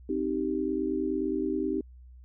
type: chord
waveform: sine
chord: C minor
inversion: none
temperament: equal with one note detuned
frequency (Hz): 261.6 / 311.1 / 389.1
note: C4 / Eb4 / G4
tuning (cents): 0 / 0 / -13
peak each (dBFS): -32 / -30 / -31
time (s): 0.09-1.81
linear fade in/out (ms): 5
effects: added 62 Hz sine -47 dBFS peak until 2.24 s